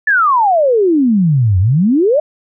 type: exponential two-way sweep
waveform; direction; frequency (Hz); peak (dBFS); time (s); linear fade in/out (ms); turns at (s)
sine; down then up; 1778 to 87.7 to 637; -8; 0.07-2.2; 5; 1.59
effects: none